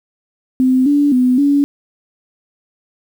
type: tone with pitch steps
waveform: sine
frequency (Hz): 257.6 / 288.5 / 251.7 / 284.4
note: C4 / D4 / B3 / C#4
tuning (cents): -27 / -31 / +33 / +45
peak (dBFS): -9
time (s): 0.6-1.64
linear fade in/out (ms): 0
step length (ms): 260
effects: 7-bit